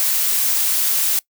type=noise; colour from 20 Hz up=blue; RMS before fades=-18 dBFS; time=0-1.19 s; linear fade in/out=0 ms; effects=noise-tail reverb RT60 0.1 s tail -23 dB re dry